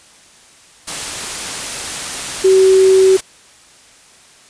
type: tone in noise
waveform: sine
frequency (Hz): 380.1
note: F#4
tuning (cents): +47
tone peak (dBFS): -6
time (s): 2.44-3.17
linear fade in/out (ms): 10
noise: white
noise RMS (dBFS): -23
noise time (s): 0.87-3.21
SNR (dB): +14
effects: white hiss -45 dBFS RMS until 4.49 s + resampled to 22050 Hz